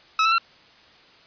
sawtooth tone with pitch steps, 1295 / 1326 / 1357.8 Hz, E6 / E6 / F6, -31 / +10 / -49 cents, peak -13 dBFS, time 0.19-0.382 s, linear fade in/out 2 ms, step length 64 ms, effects white hiss -52 dBFS RMS until 1.26 s + resampled to 11025 Hz

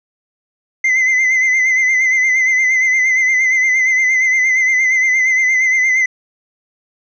triangle tone with vibrato, 2054 Hz, C7, 33 cents flat, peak -9 dBFS, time 0.84-6.06 s, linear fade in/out 5 ms, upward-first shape sine, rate 8.6 Hz, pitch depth 47 cents each way, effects resampled to 16000 Hz

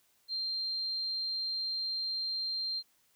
sine tone, 4172 Hz, C8, 6 cents flat, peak -32 dBFS, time 0.28-2.83 s, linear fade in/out 50 ms, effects white hiss -70 dBFS RMS until 3.15 s

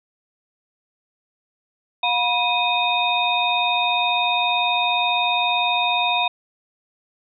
sine tone cluster, 715 / 973 / 2503 / 3685 Hz, F5 / B5 / D#7 / A#7, +41 / -26 / +10 / -21 cents, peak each -23 dBFS, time 2.03-6.28 s, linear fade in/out 5 ms, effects none

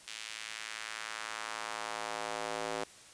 square tone with high-pass filter sweep, 55 Hz, A1, in tune, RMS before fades -40 dBFS, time 0.07-2.84 s, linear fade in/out 5 ms, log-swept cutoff 2800 to 470 Hz, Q 1.2, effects white hiss -55 dBFS RMS until 3.13 s + resampled to 22050 Hz

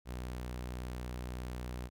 sawtooth tone, 61.74 Hz, B1, in tune, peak -35 dBFS, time 0.05-1.9 s, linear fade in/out 50 ms, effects none

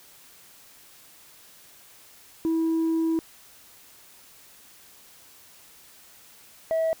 sine tone pair in turn, 325.6 / 647.8 Hz, E4 / E5, -21 / -30 cents, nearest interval octave, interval 1191 cents, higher second, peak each -19 dBFS, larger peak neither, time 2.45-3.19 / 6.71-6.93 s, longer first, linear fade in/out 0 ms, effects tanh soft clip ceiling -20 dBFS + white hiss -52 dBFS RMS until 7 s

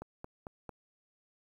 click train, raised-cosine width 1 ms, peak -28 dBFS, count 4, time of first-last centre 0.02-0.693 s, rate 4.46 Hz, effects 10-bit

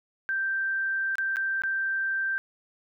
sine tone with dropouts, 1568 Hz, G6, in tune, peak -25 dBFS, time 0.29-2.38 s, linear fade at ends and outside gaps 0 ms, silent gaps 1.155-1.183 / 1.36-1.368 / 1.62-1.636 s, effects none

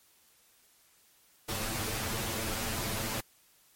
pink noise with comb filter, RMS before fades -34 dBFS, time 1.48-3.21 s, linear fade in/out 10 ms, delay 9 ms, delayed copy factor +0.8, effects white hiss -64 dBFS RMS until 3.75 s + MP3 64 kbps

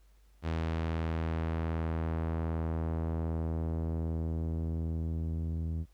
sawtooth tone with low-pass filter sweep, 81.3 Hz, E2, 23 cents flat, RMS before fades -33 dBFS, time 0.42-5.86 s, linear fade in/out 50 ms, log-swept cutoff 3800 to 200 Hz, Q 0.7, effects added 50 Hz sine -59 dBFS peak until 5.93 s + pink hiss -72 dBFS RMS until 5.93 s

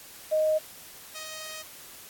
sine / 5% pulse tone pair in turn, 622.3 / 626.3 Hz, D#5 / D#5, 0 / +11 cents, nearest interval unison, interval 11 cents, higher second, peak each -21 / -26 dBFS, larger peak first, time 0.31-0.59 / 1.14-1.63 s, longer second, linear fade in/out 20 ms, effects white hiss -47 dBFS RMS until 2.09 s + AAC 64 kbps

